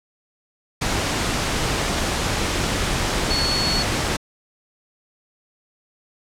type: tone in noise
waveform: sine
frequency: 4396 Hz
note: C#8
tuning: 15 cents flat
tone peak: -21 dBFS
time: 3.3-3.83 s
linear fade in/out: 10 ms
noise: pink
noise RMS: -22 dBFS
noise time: 0.81-4.17 s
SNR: -2 dB
effects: low-pass 8000 Hz 12 dB/octave